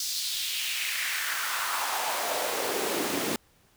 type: noise with high-pass filter sweep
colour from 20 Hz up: pink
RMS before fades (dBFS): -30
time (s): 0-3.36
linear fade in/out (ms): 2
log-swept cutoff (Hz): 5000 to 240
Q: 2.4
effects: pink hiss -63 dBFS RMS until 3.76 s